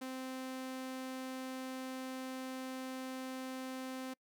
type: tone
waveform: sawtooth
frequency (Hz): 260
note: C4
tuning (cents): -11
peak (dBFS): -37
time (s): 0.01-4.14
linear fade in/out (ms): 10
effects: noise-tail reverb RT60 0.1 s tail -26 dB re dry